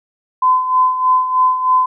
sine tone with tremolo, 1020 Hz, C6, 44 cents flat, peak -8 dBFS, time 0.42-1.86 s, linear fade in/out 5 ms, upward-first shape sine, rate 3.2 Hz, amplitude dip 65%, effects none

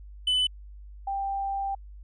triangle / sine tone pair in turn, 3004 / 788.1 Hz, F#7 / G5, +26 / +9 cents, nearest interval octave + major seventh, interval 2317 cents, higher first, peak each -20 / -27 dBFS, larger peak first, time 0.27-0.47 / 1.07-1.75 s, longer second, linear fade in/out 5 ms, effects added 50 Hz sine -42 dBFS peak until 2.03 s + resampled to 22050 Hz

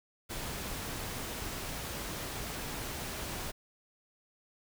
pink noise, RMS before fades -39 dBFS, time 0.29-3.52 s, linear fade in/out 20 ms, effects none

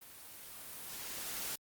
white noise with level ramp, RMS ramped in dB -54 to -39 dBFS, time 0.01-1.56 s, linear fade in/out 10 ms, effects Opus 32 kbps

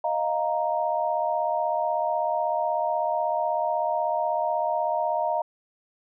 sine chord, Eb suspended second, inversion none, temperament equal, 622.3 / 698.5 / 932.3 Hz, Eb5 / F5 / Bb5, 0 / 0 / 0 cents, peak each -27 dBFS, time 0.04-5.42 s, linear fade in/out 5 ms, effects none

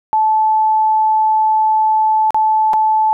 sine tone with dropouts, 870 Hz, A5, 20 cents flat, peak -10 dBFS, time 0.13-3.13 s, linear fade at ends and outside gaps 0 ms, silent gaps 2.306-2.345 / 2.733-2.738 s, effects none

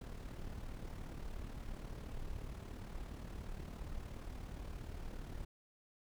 brown noise with amplitude modulation, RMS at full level -43 dBFS, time 0.01-5.45 s, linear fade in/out 5 ms, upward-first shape sine, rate 37.1 Hz, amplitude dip 55%, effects none

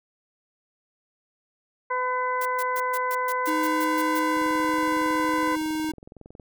harmonic tone, 504 Hz, B4, 35 cents sharp, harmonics 1 / 2 / 3 / 4, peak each -30 / -25 / -33 / -34 dBFS, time 1.9-5.56 s, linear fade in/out 10 ms
blue noise bursts, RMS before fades -35 dBFS, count 11, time 2.41-4.194 s, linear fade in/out 5 ms, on 44 ms, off 130 ms
square tone, 311.8 Hz, D#4, 4 cents sharp, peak -26 dBFS, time 3.47-5.92 s, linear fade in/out 10 ms
click train, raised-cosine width 2 ms, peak -31 dBFS, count 45, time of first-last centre 4.37-6.398 s, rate 21.7 Hz
effects none

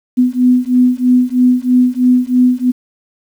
sine beating tone pair, 248.6 / 251.7 Hz, B3 / B3, +12 / +33 cents, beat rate 3.1 Hz, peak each -11 dBFS, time 0.17-2.72 s, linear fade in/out 20 ms, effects 7-bit

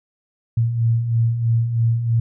sine beating tone pair, 113.1 / 116.2 Hz, A2 / A#2, +48 / -5 cents, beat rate 3.1 Hz, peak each -24 / -16 dBFS, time 0.57-2.2 s, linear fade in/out 5 ms, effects none

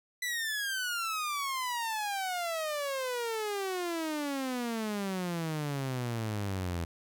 sawtooth exponential sweep, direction down, 2000 to 82.8 Hz, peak -28 dBFS, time 0.22-6.85 s, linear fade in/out 5 ms, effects none

